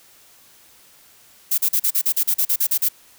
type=noise bursts; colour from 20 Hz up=violet; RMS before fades=-18 dBFS; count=13; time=1.51-2.888 s; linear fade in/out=10 ms; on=70 ms; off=39 ms; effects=white hiss -51 dBFS RMS until 3.18 s